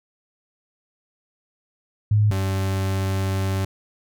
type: tone pair in turn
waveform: sine / 40% pulse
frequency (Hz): 105.5 / 96.2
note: G#2 / G2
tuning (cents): +28 / -32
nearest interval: major second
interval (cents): 160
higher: first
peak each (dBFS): -14 / -20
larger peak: first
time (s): 2.11-2.31 / 2.31-3.65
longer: second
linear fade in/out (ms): 5
effects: none